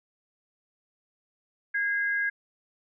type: tone pair together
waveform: sine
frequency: 1636.9 / 2070 Hz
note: G#6 / C7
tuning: -26 / -19 cents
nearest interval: major third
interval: 407 cents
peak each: -25 / -33 dBFS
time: 1.74-2.3 s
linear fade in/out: 10 ms
effects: none